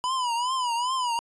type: tone with vibrato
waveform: square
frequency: 987.8 Hz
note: B5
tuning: in tune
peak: -25 dBFS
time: 0.04-1.19 s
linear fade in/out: 0 ms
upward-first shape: triangle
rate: 2.5 Hz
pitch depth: 130 cents each way
effects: resampled to 22050 Hz